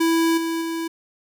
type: tone with level steps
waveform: square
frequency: 329.6 Hz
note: E4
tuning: in tune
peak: -17 / -23 / -25 dBFS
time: 0-0.88 s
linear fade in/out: 10 ms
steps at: 0.37 / 0.61 s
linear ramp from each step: 10 ms
effects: none